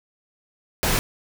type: noise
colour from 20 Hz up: pink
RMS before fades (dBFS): -21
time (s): 0.83-0.99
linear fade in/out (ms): 0
effects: none